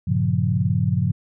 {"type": "chord", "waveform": "sine", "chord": "G half-diminished seventh", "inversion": "none", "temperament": "equal with one note detuned", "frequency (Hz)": [98, 116.54, 138.59, 176.34], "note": ["G2", "Bb2", "Db3", "F3"], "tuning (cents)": [0, 0, 0, 17], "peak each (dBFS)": -23, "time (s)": [0.07, 1.12], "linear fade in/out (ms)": 10, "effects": []}